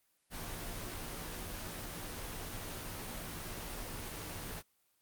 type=noise with comb filter; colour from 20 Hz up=pink; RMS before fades=-42 dBFS; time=0.3-4.63 s; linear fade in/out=50 ms; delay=15 ms; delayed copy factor=-0.65; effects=white hiss -75 dBFS RMS until 5.01 s + Opus 24 kbps